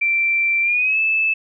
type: tone with pitch glide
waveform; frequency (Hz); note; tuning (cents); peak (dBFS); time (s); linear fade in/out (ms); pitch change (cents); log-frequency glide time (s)
sine; 2349 to 2621; D7 to E7; 0 to -11; -15; 0.01-1.34; 10; +189; 0.62-0.99
effects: none